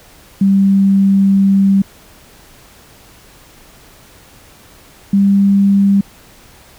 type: tone pair in turn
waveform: sine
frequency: 195.7 / 198.32 Hz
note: G3 / G3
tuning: -3 / +20 cents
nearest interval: unison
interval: 23 cents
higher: second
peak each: -7 dBFS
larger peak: neither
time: 0.41-1.82 / 5.13-6.01 s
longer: first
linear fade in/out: 5 ms
effects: pink hiss -43 dBFS RMS until 6.78 s